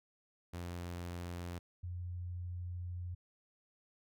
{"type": "tone pair in turn", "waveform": ["sawtooth", "sine"], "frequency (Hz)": [87.31, 88.68], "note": ["F2", "F2"], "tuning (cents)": [0, 27], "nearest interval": "unison", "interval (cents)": 27, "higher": "second", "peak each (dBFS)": [-37, -39], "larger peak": "first", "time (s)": [[0.53, 1.59], [1.83, 3.15]], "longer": "second", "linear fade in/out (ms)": 10, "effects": []}